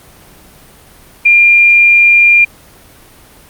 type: tone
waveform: sine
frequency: 2400 Hz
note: D7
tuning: 37 cents sharp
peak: -3 dBFS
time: 1.25-2.45 s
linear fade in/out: 10 ms
effects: pink hiss -40 dBFS RMS until 3.49 s + Opus 32 kbps